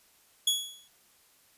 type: tone with exponential decay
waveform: sawtooth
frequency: 3361 Hz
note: G#7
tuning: 20 cents sharp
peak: -18 dBFS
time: 0.47-0.88 s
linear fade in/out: 5 ms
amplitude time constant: 88 ms
effects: white hiss -63 dBFS RMS until 1.57 s + resampled to 32000 Hz